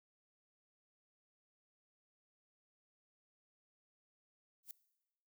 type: noise with exponential growth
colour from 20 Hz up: violet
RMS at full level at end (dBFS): -43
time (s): 4.63-4.71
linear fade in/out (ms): 2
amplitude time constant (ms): 17
effects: noise-tail reverb RT60 1.0 s tail -19 dB re dry